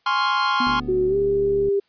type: chord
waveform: 45% pulse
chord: Db major seventh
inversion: second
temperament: equal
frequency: 830.6 / 1046.5 / 1108.7 / 1396.9 Hz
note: Ab5 / C6 / Db6 / F6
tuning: 0 / 0 / 0 / 0 cents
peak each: -27 / -21 / -27 / -24 dBFS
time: 0.06-0.8 s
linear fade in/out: 5 ms
type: tone with exponential decay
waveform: triangle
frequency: 247.7 Hz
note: B3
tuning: 5 cents sharp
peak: -20 dBFS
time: 0.6-1.62 s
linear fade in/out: 5 ms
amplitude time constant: 220 ms
type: click train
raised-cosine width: 3 ms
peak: -22 dBFS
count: 75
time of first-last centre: 0.67-1.685 s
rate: 72.9 Hz
type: tone with pitch glide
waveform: sine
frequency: 370 to 398.9 Hz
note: F#4 to G4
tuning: 0 to +30 cents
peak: -17 dBFS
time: 0.88-1.8 s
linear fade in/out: 10 ms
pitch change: +130 cents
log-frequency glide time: 1.07-1.16 s
effects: white hiss -65 dBFS RMS until 1.88 s + resampled to 11025 Hz